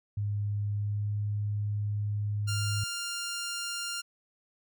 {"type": "tone with pitch glide", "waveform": "sine", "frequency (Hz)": [102.9, 103.74], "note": ["G#2", "G#2"], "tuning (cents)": [-16, -1], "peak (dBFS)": -28, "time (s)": [0.17, 2.84], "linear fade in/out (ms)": 5, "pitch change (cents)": 15, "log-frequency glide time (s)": [0.73, 1.09]}
{"type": "tone", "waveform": "10% pulse", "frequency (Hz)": 1396.9, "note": "F6", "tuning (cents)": 0, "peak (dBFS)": -25, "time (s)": [2.47, 4.02], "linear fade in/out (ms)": 20}
{"effects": []}